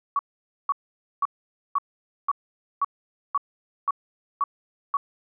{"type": "tone bursts", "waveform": "sine", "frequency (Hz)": 1127, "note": "C#6", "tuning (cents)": 28, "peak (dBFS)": -19, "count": 10, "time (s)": [0.16, 4.97], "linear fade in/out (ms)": 2, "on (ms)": 31, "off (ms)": 500, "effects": []}